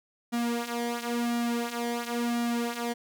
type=tone with flanger; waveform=sawtooth; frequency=237.1 Hz; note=A#3; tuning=30 cents sharp; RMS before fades=-30 dBFS; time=0.32-2.94 s; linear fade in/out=20 ms; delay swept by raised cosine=1.9 to 5 ms; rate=0.96 Hz; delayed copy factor=-0.7; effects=none

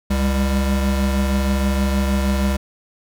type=tone pair together; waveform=square; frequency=68 / 197.63 Hz; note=C#2 / G3; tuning=-33 / +14 cents; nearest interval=octave + tritone; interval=1847 cents; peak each=-19 / -21 dBFS; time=0.1-2.57 s; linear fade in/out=10 ms; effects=none

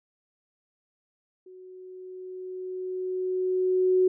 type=tone with level ramp; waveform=sine; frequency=370 Hz; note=F#4; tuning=in tune; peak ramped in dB=-45 to -17 dBFS; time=1.46-4.08 s; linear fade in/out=5 ms; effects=none

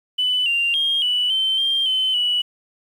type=tone with pitch steps; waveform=sine; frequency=2995 / 2782 / 3229 / 2961 / 3094 / 3184 / 3060 / 2946 Hz; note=F#7 / F7 / G#7 / F#7 / G7 / G7 / G7 / F#7; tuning=+20 / -7 / -49 / +1 / -23 / +26 / -42 / -8 cents; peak=-16 dBFS; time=0.18-2.42 s; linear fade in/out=10 ms; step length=280 ms; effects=tanh soft clip ceiling -12 dBFS + 8-bit

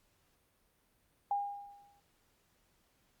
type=tone with exponential decay; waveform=sine; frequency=809 Hz; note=G#5; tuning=46 cents flat; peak=-28 dBFS; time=1.31-2 s; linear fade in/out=2 ms; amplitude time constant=150 ms; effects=pink hiss -73 dBFS RMS until 3.2 s + Opus 48 kbps

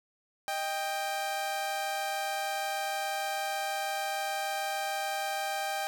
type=tone pair together; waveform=sawtooth; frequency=622.3 / 789.5 Hz; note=D#5 / G5; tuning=0 / +12 cents; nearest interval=major third; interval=412 cents; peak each=-34 / -28 dBFS; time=0.48-5.87 s; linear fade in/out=0 ms; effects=none

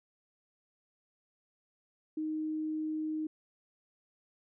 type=tone; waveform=sine; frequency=311.1 Hz; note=D#4; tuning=in tune; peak=-32 dBFS; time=2.17-3.27 s; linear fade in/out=5 ms; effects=none

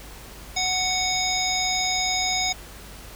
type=harmonic tone with a mistuned harmonic; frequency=742 Hz; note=F#5; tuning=5 cents sharp; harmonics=1 / 3 / 5 / 7 / 9; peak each=-28 / -28 / -28 / -28 / -28 dBFS; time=0.56-2.53 s; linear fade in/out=10 ms; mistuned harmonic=7; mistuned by=-41 cents; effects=added 50 Hz sine -43 dBFS peak until 3.15 s + pink hiss -43 dBFS RMS until 3.15 s

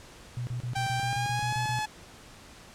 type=tone bursts; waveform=sine; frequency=122.1 Hz; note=B2; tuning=19 cents flat; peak=-30 dBFS; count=11; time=0.37-1.79 s; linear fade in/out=0 ms; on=100 ms; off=32 ms
type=tone with pitch glide; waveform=sawtooth; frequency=784 to 855 Hz; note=G5 to A5; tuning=0 to -50 cents; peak=-25 dBFS; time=0.75-1.86 s; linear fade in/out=10 ms; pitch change=+150 cents; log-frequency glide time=0.96-1.6 s
effects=pink hiss -50 dBFS RMS until 2.74 s + low-pass 9000 Hz 12 dB/octave

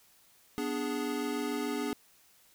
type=chord; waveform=square; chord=G# diminished; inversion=first; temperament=equal; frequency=246.9 / 293.7 / 415.3 Hz; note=B3 / D4 / G#4; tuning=0 / 0 / 0 cents; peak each=-37 / -36 / -37 dBFS; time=0.58-1.93 s; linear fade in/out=0 ms; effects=white hiss -63 dBFS RMS until 2.54 s

